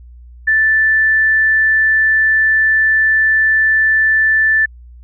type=tone; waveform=sine; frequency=1760 Hz; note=A6; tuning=in tune; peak=-9 dBFS; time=0.47-4.66 s; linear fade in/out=10 ms; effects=added 60 Hz sine -35 dBFS peak until 5.03 s